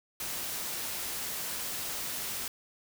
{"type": "noise", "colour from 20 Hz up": "white", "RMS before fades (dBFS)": -36, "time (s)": [0.2, 2.48], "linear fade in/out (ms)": 2, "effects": []}